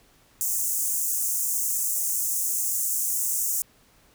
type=high-pass noise; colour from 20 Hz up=pink; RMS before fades=-26 dBFS; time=0.41-3.62 s; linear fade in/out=0 ms; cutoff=6500 Hz; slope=48 dB/octave; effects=pink hiss -59 dBFS RMS until 4.14 s